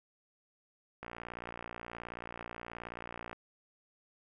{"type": "click train", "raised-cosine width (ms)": 0.5, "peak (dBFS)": -27, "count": 136, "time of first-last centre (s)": [1.03, 3.33], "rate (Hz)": 58.7, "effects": []}